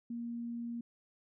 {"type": "tone", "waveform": "sine", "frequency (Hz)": 235.4, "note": "A#3", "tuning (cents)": 17, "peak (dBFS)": -37, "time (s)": [0.1, 0.81], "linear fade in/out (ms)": 5, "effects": []}